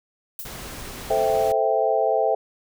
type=noise with exponential decay; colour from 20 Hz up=violet; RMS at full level=-30 dBFS; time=0.39-0.62 s; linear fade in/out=1 ms; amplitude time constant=48 ms
type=noise; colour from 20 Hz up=pink; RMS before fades=-36 dBFS; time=0.45-1.52 s; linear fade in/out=2 ms
type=chord; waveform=sine; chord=A minor seventh; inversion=none; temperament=equal; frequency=440 / 523.3 / 659.3 / 784 Hz; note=A4 / C5 / E5 / G5; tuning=0 / 0 / 0 / 0 cents; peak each=-24 / -24 / -22 / -24 dBFS; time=1.1-2.35 s; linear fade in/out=5 ms
effects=none